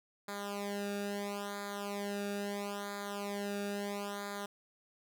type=tone with flanger; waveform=sawtooth; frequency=202.4 Hz; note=G#3; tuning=44 cents flat; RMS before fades=-39 dBFS; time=0.28-4.46 s; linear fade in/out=5 ms; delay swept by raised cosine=0.35 to 0.96 ms; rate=0.75 Hz; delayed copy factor=-1; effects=none